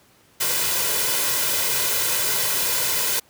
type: noise with comb filter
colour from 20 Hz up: white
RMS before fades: -22 dBFS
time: 0.4-3.2 s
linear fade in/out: 10 ms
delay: 2 ms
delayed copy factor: +0.6
effects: pink hiss -56 dBFS RMS until 3.29 s + high-pass 100 Hz 12 dB/octave